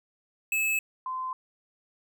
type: tone pair in turn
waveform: square / sine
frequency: 2600 / 1031.8 Hz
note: E7 / C6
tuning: -24 / -24 cents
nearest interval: octave + major third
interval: 1600 cents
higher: first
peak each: -25 / -30 dBFS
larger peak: first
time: 0.52-0.79 / 1.06-1.33 s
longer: neither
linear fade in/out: 2 ms
effects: none